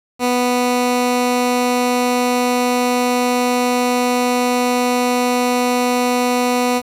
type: tone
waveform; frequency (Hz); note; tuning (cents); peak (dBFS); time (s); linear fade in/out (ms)
15% pulse; 246.9; B3; 0; -8; 0.19-6.82; 50
effects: resampled to 32000 Hz + 7-bit